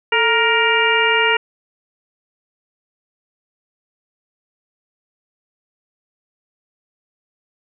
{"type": "harmonic tone with a mistuned harmonic", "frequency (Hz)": 468.4, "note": "A#4", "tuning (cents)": 8, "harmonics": [1, 2, 3, 4, 5, 6], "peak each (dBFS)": [-20, -20, -20, -20, -20, -20], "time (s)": [0.12, 1.37], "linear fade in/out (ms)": 5, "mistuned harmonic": 1, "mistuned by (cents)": -93, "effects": []}